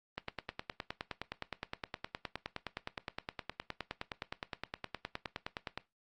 click train, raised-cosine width 0.3 ms, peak -21 dBFS, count 55, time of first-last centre 0.18-5.776 s, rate 9.65 Hz, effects noise-tail reverb RT60 0.2 s tail -17 dB re dry + Opus 24 kbps

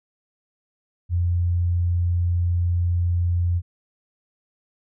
sine tone, 87.31 Hz, F2, in tune, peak -18 dBFS, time 1.09-3.62 s, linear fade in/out 50 ms, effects none

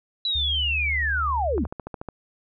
sine linear sweep, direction down, 3973 to 187.7 Hz, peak -22 dBFS, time 0.25-1.64 s, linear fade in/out 2 ms
sine tone with pitch glide, 71.5 to 73.3 Hz, D2 to D2, -46 to -3 cents, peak -27 dBFS, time 0.35-1.67 s, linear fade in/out 5 ms, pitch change +43 cents, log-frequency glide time 0.47-1.2 s
click train, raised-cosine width 1 ms, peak -19 dBFS, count 8, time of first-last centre 1.58-2.087 s, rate 13.8 Hz
effects none

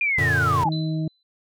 sine linear sweep, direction down, 2442 to 797 Hz, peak -19 dBFS, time 0.01-0.69 s, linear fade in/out 2 ms
square chord, Gb augmented, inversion none, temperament equal, 92.5 / 116.54 / 146.83 Hz, Gb2 / Bb2 / D3, 0 / 0 / 0 cents, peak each -27 dBFS, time 0.18-0.64 s, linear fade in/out 5 ms
harmonic tone, 158 Hz, D#3, 27 cents sharp, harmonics 1 / 2 / 4, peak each -23 / -29 / -39 dBFS, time 0.65-1.08 s, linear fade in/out 5 ms
sine tone with exponential decay, 4015 Hz, B7, 28 cents sharp, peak -29 dBFS, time 0.72-1.23 s, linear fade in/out 2 ms, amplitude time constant 110 ms
effects none

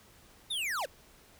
square linear sweep, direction down, 3780 to 450.1 Hz, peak -32 dBFS, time 0.5-0.86 s, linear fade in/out 10 ms, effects pink hiss -59 dBFS RMS until 1.39 s

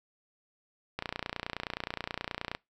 click train, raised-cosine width 0.3 ms, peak -17 dBFS, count 47, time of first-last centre 0.99-2.549 s, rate 29.5 Hz, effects noise-tail reverb RT60 0.2 s tail -24 dB re dry

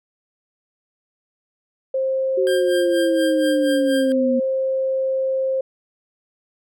sine tone, 529 Hz, C5, 19 cents sharp, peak -18 dBFS, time 1.94-5.61 s, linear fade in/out 5 ms
sine linear sweep, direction down, 381.1 to 241.9 Hz, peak -18 dBFS, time 2.37-4.4 s, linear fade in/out 10 ms
25% pulse tone with tremolo, 1596 Hz, G6, 31 cents sharp, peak -21 dBFS, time 2.47-4.12 s, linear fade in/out 0 ms, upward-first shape sine, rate 4.2 Hz, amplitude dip 80%
effects none

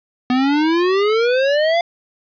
square exponential sweep, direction up, 246.9 to 698.5 Hz, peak -14 dBFS, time 0.3-1.81 s, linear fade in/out 2 ms, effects resampled to 11025 Hz + 8-bit

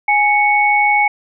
sine tone pair together, 830.6 / 2217 Hz, G#5 / C#7, 0 / 0 cents, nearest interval octave + perfect fourth, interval 1700 cents, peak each -13 dBFS, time 0.08-1.08 s, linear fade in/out 5 ms, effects none

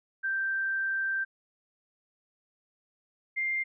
sine tone pair in turn, 1568 / 2104 Hz, G6 / C7, 0 / +9 cents, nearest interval perfect fourth, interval 509 cents, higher second, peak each -27 dBFS, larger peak neither, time 0.23-1.25 / 3.36-3.64 s, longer first, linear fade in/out 20 ms, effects none

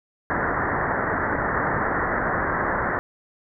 white low-pass noise, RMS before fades -24 dBFS, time 0.3-2.99 s, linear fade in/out 0 ms, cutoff 1900 Hz, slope 96 dB/octave, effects none

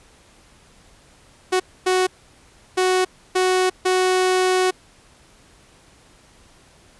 sawtooth tone bursts at uneven times, 370 Hz, F#4, in tune, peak -12 dBFS, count 5, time 1.52-1.6 / 1.86-2.07 / 2.77-3.05 / 3.35-3.7 / 3.85-4.71 s, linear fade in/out 10 ms, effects pink hiss -52 dBFS RMS until 6.99 s + resampled to 24000 Hz

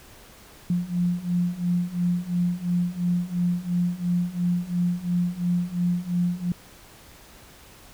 sine beating tone pair, 174.6 / 177.5 Hz, F3 / F3, 0 / +28 cents, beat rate 2.9 Hz, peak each -26 / -24 dBFS, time 0.7-6.52 s, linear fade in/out 2 ms, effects pink hiss -49 dBFS RMS until 7.93 s

